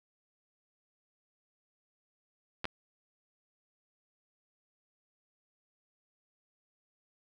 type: clicks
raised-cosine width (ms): 0.3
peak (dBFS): -18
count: 2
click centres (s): 2.644 / 2.654
effects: none